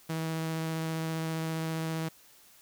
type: tone with vibrato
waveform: sawtooth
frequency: 161.2 Hz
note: E3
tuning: 38 cents flat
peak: -27 dBFS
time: 0.09-2.09 s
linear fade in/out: 10 ms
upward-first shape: triangle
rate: 15 Hz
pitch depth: 10 cents each way
effects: white hiss -58 dBFS RMS until 2.61 s